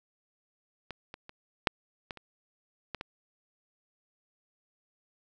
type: clicks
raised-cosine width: 0.3 ms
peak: -23 / -26 / -29 / -6 / -21 / -30 / -19 / -21 dBFS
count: 8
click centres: 0.907 / 1.141 / 1.294 / 1.672 / 2.108 / 2.173 / 2.947 / 3.011 s
effects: none